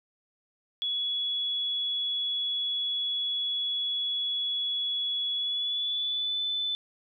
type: tone with pitch glide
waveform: sine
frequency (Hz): 3380 to 3509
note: G#7 to A7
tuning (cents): +30 to -5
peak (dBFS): -27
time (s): 0.82-6.75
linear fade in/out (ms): 0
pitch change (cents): +65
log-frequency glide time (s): 5.35-6.42
effects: none